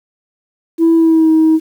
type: tone with pitch glide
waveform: sine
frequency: 329.6 to 317.8 Hz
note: E4 to D#4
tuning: 0 to +37 cents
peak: -5 dBFS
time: 0.78-1.6 s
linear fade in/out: 50 ms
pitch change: -63 cents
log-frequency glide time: 0.95-1.3 s
effects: tanh soft clip ceiling -4 dBFS + 7-bit